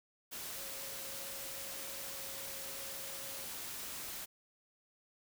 sine tone in noise, 545 Hz, C#5, 29 cents flat, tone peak -54 dBFS, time 0.56-3.46 s, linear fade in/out 20 ms, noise white, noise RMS -44 dBFS, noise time 0.31-4.26 s, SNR -13 dB, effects none

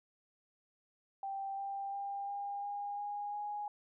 sine tone with pitch steps, 784 / 791.3 / 798.6 / 806 / 813.5 / 821.1 / 828.7 Hz, G5 / G5 / G5 / G5 / G#5 / G#5 / G#5, 0 / +16 / +32 / +48 / -36 / -20 / -4 cents, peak -37 dBFS, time 1.23-3.68 s, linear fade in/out 2 ms, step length 350 ms, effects none

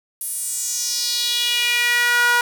sawtooth tone with high-pass filter sweep, 481.9 Hz, B4, 43 cents flat, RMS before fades -20 dBFS, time 0.21-2.41 s, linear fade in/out 2 ms, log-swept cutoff 11000 to 1200 Hz, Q 3.3, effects none

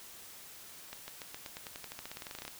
accelerating click train, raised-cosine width 0.2 ms, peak -25 dBFS, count 22, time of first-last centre 0.93-2.48 s, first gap 150 ms, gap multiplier 0.92, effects white hiss -51 dBFS RMS until 2.59 s

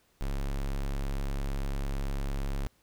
square tone, 34.43 Hz, C#1, 11 cents flat, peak -30 dBFS, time 0.21-2.67 s, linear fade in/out 0 ms, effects pink hiss -68 dBFS RMS until 2.82 s

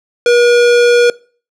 square tone, 480.5 Hz, B4, 48 cents flat, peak -7 dBFS, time 0.26-1.1 s, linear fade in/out 2 ms, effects noise-tail reverb RT60 0.4 s tail -22 dB re dry + low-pass 6000 Hz 12 dB/octave

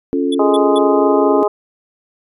sine chord, Db augmented, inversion none, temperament equal, 277.2 / 349.2 / 440 Hz, Db4 / F4 / A4, 0 / 0 / 0 cents, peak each -16 / -20 / -20 dBFS, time 0.13-1.43 s, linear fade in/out 0 ms
square tone bursts, 3428 Hz, A7, 46 cents flat, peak -23 dBFS, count 3, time 0.32-0.784 s, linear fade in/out 5 ms, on 28 ms, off 190 ms
harmonic tone, 207.7 Hz, G#3, in tune, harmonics 2 / 3 / 4 / 5 / 6, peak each -14 / -18 / -20 / -22 / -24 dBFS, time 0.39-1.48 s, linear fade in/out 5 ms
effects resampled to 32000 Hz

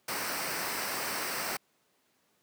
pink noise with comb filter, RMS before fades -34 dBFS, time 0.08-1.57 s, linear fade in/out 5 ms, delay 0.29 ms, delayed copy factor -0.55, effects pink hiss -71 dBFS RMS until 2.42 s + high-pass 200 Hz 12 dB/octave

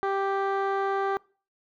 15% pulse tone with low-pass filter, 392 Hz, G4, in tune, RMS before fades -27 dBFS, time 0.03-1.17 s, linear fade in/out 0 ms, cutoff 1500 Hz, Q 0.72, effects noise-tail reverb RT60 0.4 s tail -24 dB re dry

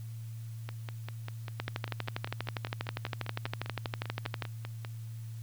two click trains, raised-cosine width 0.3 ms, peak -17 / -24 dBFS, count 36 / 22, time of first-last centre 1.6-4.423 / 0.69-4.848 s, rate 12.4 / 5.05 Hz, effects added 113 Hz sine -39 dBFS peak until 5.42 s + white hiss -60 dBFS RMS until 5.42 s

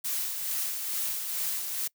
blue noise with tremolo, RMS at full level -30 dBFS, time 0.04-1.88 s, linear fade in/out 10 ms, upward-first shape sine, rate 2.3 Hz, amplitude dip 40%, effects noise-tail reverb RT60 0.1 s tail -24 dB re dry

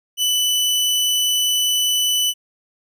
sawtooth tone, 2985 Hz, F#7, 15 cents sharp, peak -13 dBFS, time 0.17-2.34 s, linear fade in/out 50 ms, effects none

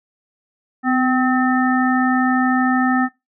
harmonic tone with a mistuned harmonic, 257.6 Hz, C4, 27 cents flat, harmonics 1 / 3 / 5 / 7, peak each -16 / -21 / -23 / -24 dBFS, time 0.83-3.09 s, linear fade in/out 50 ms, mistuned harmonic 1, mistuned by -22 cents, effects noise-tail reverb RT60 0.2 s tail -19 dB re dry

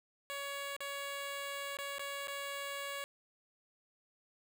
10% pulse tone with dropouts, 561 Hz, C#5, 21 cents sharp, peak -31 dBFS, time 0.3-3.04 s, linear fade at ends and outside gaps 0 ms, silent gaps 0.765-0.805 / 1.77-1.787 / 1.983-1.994 / 2.273-2.281 s, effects none

